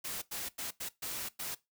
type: noise bursts at uneven times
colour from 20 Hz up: white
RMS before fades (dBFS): -39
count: 6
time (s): 0.04-0.22 / 0.31-0.49 / 0.58-0.71 / 0.8-0.89 / 1.02-1.29 / 1.39-1.55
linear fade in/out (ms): 10
effects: noise-tail reverb RT60 0.2 s tail -19 dB re dry